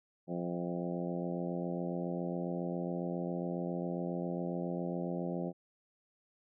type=harmonic tone with a mistuned harmonic; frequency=87.31 Hz; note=F2; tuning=in tune; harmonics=2 / 3 / 4 / 5 / 6 / 7 / 8 / 9; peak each=-37 / -42 / -41 / -47 / -43 / -45 / -48 / -50 dBFS; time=0.27-5.53 s; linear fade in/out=50 ms; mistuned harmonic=8; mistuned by=-31 cents; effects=none